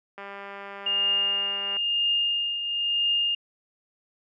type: click train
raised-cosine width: 0.5 ms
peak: -24 dBFS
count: 317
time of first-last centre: 0.18-1.768 s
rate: 199 Hz
type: tone with tremolo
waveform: sine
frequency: 2824 Hz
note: F7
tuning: 19 cents sharp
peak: -20 dBFS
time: 0.86-3.35 s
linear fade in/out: 5 ms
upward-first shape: triangle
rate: 1 Hz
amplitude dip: 60%
effects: high-pass 300 Hz 12 dB/octave